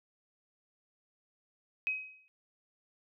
sine tone with exponential decay, 2534 Hz, D#7, 31 cents sharp, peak -27 dBFS, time 1.87-2.28 s, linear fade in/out 0 ms, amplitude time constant 89 ms, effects none

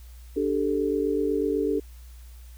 sine chord, D suspended fourth, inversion none, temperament equal, 293.7 / 392 / 440 Hz, D4 / G4 / A4, 0 / 0 / 0 cents, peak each -27 / -27 / -26 dBFS, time 0.36-1.8 s, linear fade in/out 10 ms, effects added 60 Hz sine -42 dBFS peak until 2.57 s + white hiss -57 dBFS RMS until 2.57 s

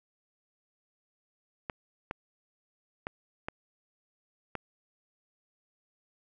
clicks, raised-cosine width 0.5 ms, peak -19 dBFS, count 5, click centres 1.698 / 2.111 / 3.069 / 3.485 / 4.553 s, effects none

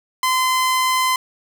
sawtooth tone, 1029 Hz, C6, 29 cents flat, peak -12 dBFS, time 0.23-1.16 s, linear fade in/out 2 ms, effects none

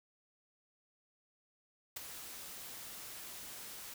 white noise with ADSR envelope, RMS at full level -39 dBFS, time 1.96-3.94 s, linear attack 10 ms, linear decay 10 ms, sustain -9 dB, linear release 5 ms, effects none

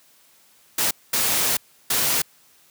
white noise bursts at uneven times, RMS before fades -21 dBFS, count 3, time 0.78-0.91 / 1.13-1.57 / 1.9-2.22 s, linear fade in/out 5 ms, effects white hiss -56 dBFS RMS until 2.7 s + high-pass 80 Hz 12 dB/octave

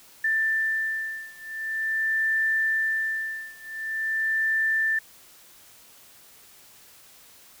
sine beating tone pair, 1775 / 1775.45 Hz, A6 / A6, +15 / +15 cents, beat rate 0.45 Hz, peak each -26 / -27 dBFS, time 0.24-4.99 s, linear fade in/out 5 ms, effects white hiss -52 dBFS RMS until 7.6 s

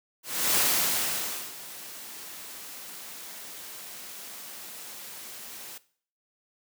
white noise with ADSR envelope, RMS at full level -23 dBFS, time 0.23-5.78 s, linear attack 320 ms, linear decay 960 ms, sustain -19 dB, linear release 5 ms, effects noise-tail reverb RT60 0.5 s tail -18 dB re dry + high-pass 150 Hz 12 dB/octave

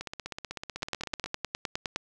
two click trains, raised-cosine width 0.2 ms, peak -13 / -19 dBFS, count 12 / 21, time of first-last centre 0.83-1.961 / 0.01-1.26 s, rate 9.73 / 16 Hz, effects none

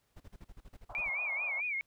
brown noise bursts, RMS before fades -49 dBFS, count 12, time 0.16-1.094 s, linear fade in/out 10 ms, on 43 ms, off 38 ms
pink band-pass noise, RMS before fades -49 dBFS, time 0.89-1.61 s, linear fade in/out 10 ms, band 610 to 1200 Hz, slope 48 dB/octave
sine tone with vibrato, 2300 Hz, D7, 37 cents flat, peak -32 dBFS, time 0.95-1.81 s, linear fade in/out 0 ms, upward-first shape sine, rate 4.6 Hz, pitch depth 130 cents each way
effects pink hiss -75 dBFS RMS until 1.86 s

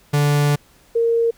45% pulse / sine tone pair in turn, 145.7 / 462.6 Hz, D3 / A#4, -13 / -13 cents, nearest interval octave + minor sixth, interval 2000 cents, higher second, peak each -14 dBFS, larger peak neither, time 0.13-0.56 / 0.95-1.31 s, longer first, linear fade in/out 10 ms, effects pink hiss -53 dBFS RMS until 1.37 s

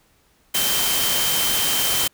sine tone in noise, 3118 Hz, G7, 10 cents flat, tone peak -25 dBFS, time 0.54-2.08 s, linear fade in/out 10 ms, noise white, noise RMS -21 dBFS, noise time 0.54-2.08 s, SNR -7 dB, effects pink hiss -60 dBFS RMS until 2.13 s

